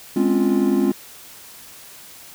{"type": "chord", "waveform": "triangle", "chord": "Db major seventh", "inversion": "second", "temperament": "equal with one note detuned", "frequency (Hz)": [207.7, 258, 277.2, 349.2], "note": ["Ab3", "C4", "Db4", "F4"], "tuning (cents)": [0, -24, 0, 0], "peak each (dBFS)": -19, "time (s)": [0.16, 0.92], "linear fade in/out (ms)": 5, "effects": ["white hiss -42 dBFS RMS until 2.34 s"]}